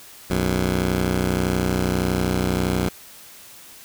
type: tone pair together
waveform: 10% pulse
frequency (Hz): 61.66 / 92.5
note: B1 / F#2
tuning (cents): -2 / 0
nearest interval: perfect fifth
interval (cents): 702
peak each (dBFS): -15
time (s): 0.3-2.89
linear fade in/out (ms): 5
effects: white hiss -44 dBFS RMS until 3.84 s